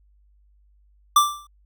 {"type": "tone with exponential decay", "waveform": "square", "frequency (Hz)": 1174.7, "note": "D6", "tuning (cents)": 0, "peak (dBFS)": -10, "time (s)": [1.16, 1.47], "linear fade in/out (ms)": 5, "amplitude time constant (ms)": 66, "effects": ["added 50 Hz sine -55 dBFS peak until 1.65 s"]}